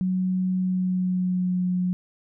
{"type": "tone with pitch glide", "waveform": "sine", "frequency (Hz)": [185, 181.19], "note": ["F#3", "F#3"], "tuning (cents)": [0, -36], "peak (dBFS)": -21, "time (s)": [0.01, 1.93], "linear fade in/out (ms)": 0, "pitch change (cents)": -36, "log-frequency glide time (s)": [0.57, 1.64], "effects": []}